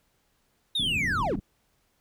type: linear sweep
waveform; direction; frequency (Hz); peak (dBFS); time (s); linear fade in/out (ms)
triangle; down; 3784 to 196; -23; 0.75-1.36; 5
type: low-pass noise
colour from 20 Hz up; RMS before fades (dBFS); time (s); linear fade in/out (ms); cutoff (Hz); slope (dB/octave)
white; -34; 0.79-1.4; 5; 240; 24
effects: pink hiss -70 dBFS RMS until 2 s